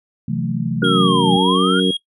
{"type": "chord", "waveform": "sine", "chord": "F# half-diminished seventh", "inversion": "second", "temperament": "equal with one note detuned", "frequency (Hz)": [130.81, 164.81, 182.77, 220], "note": ["C3", "E3", "F#3", "A3"], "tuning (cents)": [0, 0, -21, 0], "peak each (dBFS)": [-24, -23, -25, -23], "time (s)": [0.28, 1.37], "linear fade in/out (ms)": 5}
{"type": "harmonic tone", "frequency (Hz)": 93, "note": "F#2", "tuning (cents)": 9, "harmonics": [2, 3, 4, 5], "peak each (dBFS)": [-17, -19, -20, -21], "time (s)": [0.82, 1.91], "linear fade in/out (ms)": 5}
{"type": "linear two-way sweep", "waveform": "sine", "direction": "down then up", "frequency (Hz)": [1461, 784, 1461], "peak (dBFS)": -18, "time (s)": [0.82, 1.8], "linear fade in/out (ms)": 5, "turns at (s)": 1.35}
{"type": "tone with vibrato", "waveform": "triangle", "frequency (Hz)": 3250, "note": "G#7", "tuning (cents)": -38, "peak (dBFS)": -18, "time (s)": [0.84, 1.97], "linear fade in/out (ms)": 5, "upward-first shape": "square", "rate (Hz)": 2.1, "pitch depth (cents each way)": 16}
{"effects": ["noise-tail reverb RT60 0.1 s tail -19 dB re dry", "resampled to 32000 Hz"]}